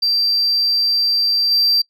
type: tone with level steps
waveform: sine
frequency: 4699 Hz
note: D8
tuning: in tune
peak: -12 / -9 dBFS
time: 0.02-1.82 s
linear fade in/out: 10 ms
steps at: 1.51 s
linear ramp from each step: 5 ms
effects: noise-tail reverb RT60 0.1 s tail -25 dB re dry + tanh soft clip ceiling -11 dBFS